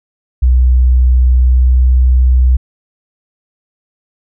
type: tone with pitch glide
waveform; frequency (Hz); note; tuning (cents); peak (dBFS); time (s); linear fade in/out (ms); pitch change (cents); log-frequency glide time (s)
sine; 62.6 to 63.11; B1 to B1; +24 to +38; -5; 0.42-2.57; 10; +14; 1.38-1.85
effects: none